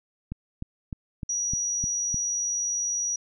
click train, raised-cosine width 5 ms, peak -20 dBFS, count 7, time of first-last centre 0.32-2.144 s, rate 3.29 Hz
sine tone, 5800 Hz, F#8, 35 cents flat, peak -25 dBFS, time 1.29-3.16 s, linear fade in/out 5 ms
effects none

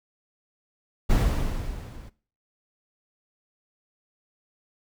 brown noise with level ramp, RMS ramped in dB -18 to -43 dBFS, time 1.09-2.1 s, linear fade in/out 20 ms, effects noise-tail reverb RT60 0.4 s tail -19 dB re dry

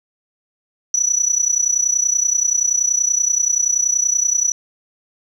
sine tone with amplitude modulation, 5910 Hz, F#8, 3 cents flat, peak -10 dBFS, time 0.94-4.52 s, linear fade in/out 2 ms, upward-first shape sine, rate 30.5 Hz, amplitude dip 85%, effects tanh soft clip ceiling -7 dBFS + 8-bit

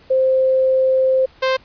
sine / sawtooth tone pair in turn, 523.3 / 523.3 Hz, C5 / C5, 0 / 0 cents, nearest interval unison, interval 0 cents, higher neither, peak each -12 / -11 dBFS, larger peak second, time 0.1-1.26 / 1.42-1.57 s, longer first, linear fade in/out 10 ms, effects pink hiss -49 dBFS RMS until 1.64 s + resampled to 11025 Hz

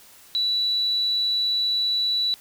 sine tone, 3945 Hz, B7, 3 cents flat, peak -20 dBFS, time 0.35-2.34 s, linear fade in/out 0 ms, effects white hiss -50 dBFS RMS until 2.4 s

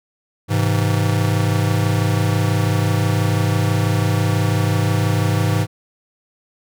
square chord, Ab augmented, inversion none, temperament just, 103.83 / 129.78 / 162.23 Hz, Ab2 / C3 / E3, 0 / -14 / -27 cents, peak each -18 / -23 / -22 dBFS, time 0.48-5.67 s, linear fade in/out 50 ms, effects none

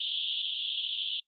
pink band-pass noise, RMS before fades -33 dBFS, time 0-1.2 s, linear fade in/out 5 ms, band 3000 to 3600 Hz, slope 96 dB/octave, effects noise-tail reverb RT60 0.1 s tail -22 dB re dry + Opus 32 kbps

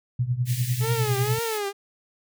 sine tone with tremolo, 123.47 Hz, B2, in tune, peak -18 dBFS, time 0.19-1.39 s, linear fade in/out 5 ms, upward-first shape triangle, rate 10 Hz, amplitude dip 90%
white high-pass noise, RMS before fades -35 dBFS, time 0.45-1.61 s, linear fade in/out 50 ms, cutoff 1700 Hz, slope 96 dB/octave
sawtooth tone with vibrato, 429.3 Hz, A4, 43 cents flat, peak -22 dBFS, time 0.8-1.73 s, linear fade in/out 50 ms, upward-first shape triangle, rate 2 Hz, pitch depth 150 cents each way
effects none

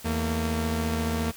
sawtooth tone pair together, 80.9 / 228.2 Hz, E2 / A#3, -32 / -37 cents, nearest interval octave + tritone, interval 1795 cents, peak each -24 dBFS, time 0.04-1.32 s, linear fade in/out 20 ms, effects white hiss -46 dBFS RMS until 1.36 s

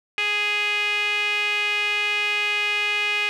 sawtooth tone with band-pass filter, 415.3 Hz, G#4, in tune, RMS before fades -23 dBFS, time 0.18-3.29 s, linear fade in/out 0 ms, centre 2500 Hz, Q 5.4, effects none

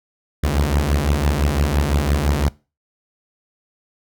sawtooth beating tone pair, 69 / 74.9 Hz, C#2 / D2, -7 / +35 cents, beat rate 5.9 Hz, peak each -15 dBFS, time 0.43-2.49 s, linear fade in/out 10 ms, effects noise-tail reverb RT60 0.3 s tail -22 dB re dry

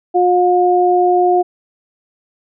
sine tone pair together, 359 / 715.9 Hz, F4 / F5, +48 / +43 cents, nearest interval octave, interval 1195 cents, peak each -12 dBFS, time 0.14-1.43 s, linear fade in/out 20 ms, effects none

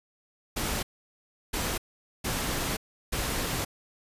pink noise bursts at uneven times, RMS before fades -30 dBFS, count 4, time 0.56-0.83 / 1.53-1.78 / 2.24-2.77 / 3.12-3.65 s, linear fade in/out 10 ms, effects resampled to 32000 Hz

